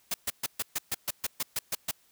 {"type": "noise bursts", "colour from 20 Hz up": "white", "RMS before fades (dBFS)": -30, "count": 12, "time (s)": [0.11, 1.912], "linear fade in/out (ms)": 5, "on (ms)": 31, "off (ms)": 130, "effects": ["white hiss -65 dBFS RMS until 2.11 s"]}